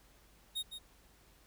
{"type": "tone with echo", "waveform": "45% pulse", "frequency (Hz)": 3729, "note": "A#7", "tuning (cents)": 0, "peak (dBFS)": -35, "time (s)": [0.55, 0.63], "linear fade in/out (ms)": 20, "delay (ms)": 160, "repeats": 1, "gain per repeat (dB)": -8, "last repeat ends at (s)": 0.79, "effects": ["added 50 Hz sine -66 dBFS peak until 1.46 s", "pink hiss -65 dBFS RMS until 1.46 s"]}